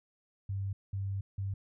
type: tone bursts at uneven times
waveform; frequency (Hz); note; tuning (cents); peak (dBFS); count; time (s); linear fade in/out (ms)
sine; 98; G2; 0; -32; 3; 0.49-0.73 / 0.93-1.21 / 1.38-1.54; 5
effects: none